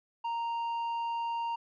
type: tone with tanh clipping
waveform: triangle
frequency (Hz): 930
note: A#5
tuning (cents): -4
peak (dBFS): -32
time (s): 0.24-1.56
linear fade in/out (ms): 10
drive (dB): 10
effects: none